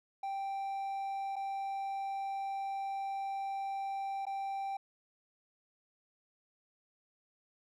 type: tone with dropouts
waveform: triangle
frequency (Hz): 784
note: G5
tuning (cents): 0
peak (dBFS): -33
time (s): 0.23-4.77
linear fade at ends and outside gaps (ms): 5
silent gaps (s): 1.358-1.363 / 4.254-4.266
effects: none